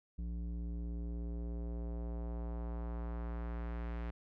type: tone with low-pass filter sweep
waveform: square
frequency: 58.27 Hz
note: A#1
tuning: in tune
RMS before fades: -40 dBFS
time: 0.18-4.11 s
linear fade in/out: 10 ms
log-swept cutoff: 200 to 2200 Hz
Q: 1.1
effects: none